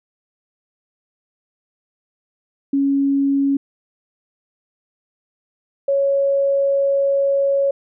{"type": "tone pair in turn", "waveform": "sine", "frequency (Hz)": [277.2, 554.4], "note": ["C#4", "C#5"], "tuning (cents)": [0, 0], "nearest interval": "octave", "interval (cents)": 1200, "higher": "second", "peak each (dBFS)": -14, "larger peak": "neither", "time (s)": [[2.73, 3.57], [5.88, 7.71]], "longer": "second", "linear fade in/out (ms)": 5, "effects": []}